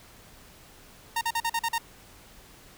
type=tone bursts; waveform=sawtooth; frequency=922 Hz; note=A#5; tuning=19 cents flat; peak=-21 dBFS; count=7; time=1.16-1.782 s; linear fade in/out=5 ms; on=52 ms; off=43 ms; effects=pink hiss -52 dBFS RMS until 2.77 s